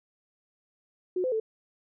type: tone with pitch steps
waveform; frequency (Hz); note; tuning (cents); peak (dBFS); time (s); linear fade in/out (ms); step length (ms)
sine; 365 / 512 / 440.9; F#4 / C5 / A4; -24 / -38 / +4; -25; 1.16-1.4; 5; 80
effects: none